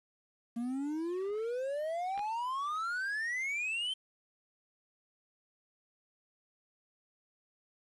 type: exponential sweep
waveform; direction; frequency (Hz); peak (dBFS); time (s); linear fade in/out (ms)
triangle; up; 229.5 to 3136; -31; 0.56-3.94; 10
type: clicks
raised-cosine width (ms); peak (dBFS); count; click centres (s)
0.3; -29; 2; 2.177 / 2.193
effects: resampled to 24000 Hz + 10-bit